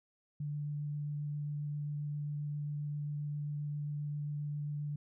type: tone with vibrato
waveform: sine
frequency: 147.1 Hz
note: D3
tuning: 3 cents sharp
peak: -35 dBFS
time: 0.4-4.96 s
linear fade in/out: 5 ms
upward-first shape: sine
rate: 7.5 Hz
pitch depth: 8 cents each way
effects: none